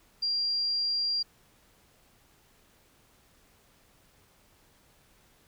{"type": "tone", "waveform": "sine", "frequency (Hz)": 4765, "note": "D8", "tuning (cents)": 24, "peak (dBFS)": -26, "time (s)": [0.22, 1.23], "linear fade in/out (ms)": 10, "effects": ["pink hiss -63 dBFS RMS until 5.47 s"]}